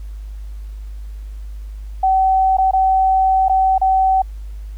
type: tone with dropouts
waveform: sine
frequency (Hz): 762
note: G5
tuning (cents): -49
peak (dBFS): -11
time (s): 2.03-4.22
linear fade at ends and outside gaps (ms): 5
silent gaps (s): 2.57-2.583 / 2.711-2.733 / 3.484-3.495 / 3.781-3.814
effects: added 51 Hz sine -27 dBFS peak until 4.77 s + pink hiss -54 dBFS RMS until 4.77 s